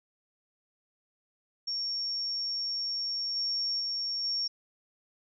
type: tone with level steps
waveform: sine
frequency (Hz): 5510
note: F8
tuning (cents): -24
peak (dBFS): -30 / -28 / -30 / -28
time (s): 1.67-4.48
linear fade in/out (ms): 10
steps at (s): 3.35 / 3.79 / 4.23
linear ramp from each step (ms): 20
effects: none